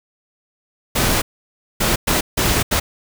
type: noise bursts at uneven times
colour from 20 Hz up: pink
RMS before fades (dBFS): -17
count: 5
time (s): 0.95-1.22 / 1.8-1.96 / 2.07-2.21 / 2.37-2.63 / 2.71-2.8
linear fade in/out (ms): 10
effects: none